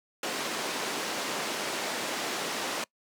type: band-pass noise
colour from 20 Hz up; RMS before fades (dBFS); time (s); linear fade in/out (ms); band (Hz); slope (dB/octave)
pink; -33; 0.23-2.84; 2; 300 to 7800; 12
effects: noise-tail reverb RT60 0.1 s tail -24 dB re dry + high-pass 150 Hz 12 dB/octave